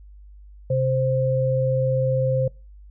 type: tone pair together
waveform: sine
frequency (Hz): 130.7 / 523.3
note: C3 / C5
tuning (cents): -1 / 0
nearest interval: 2 octaves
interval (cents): 2401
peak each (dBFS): -21 / -21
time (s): 0.7-2.48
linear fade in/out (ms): 5
effects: noise-tail reverb RT60 0.3 s tail -25 dB re dry + added 50 Hz sine -42 dBFS peak until 2.9 s